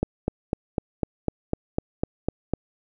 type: click train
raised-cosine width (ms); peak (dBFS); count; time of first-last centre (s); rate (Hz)
2; -9; 11; 0.03-2.536; 3.99
effects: none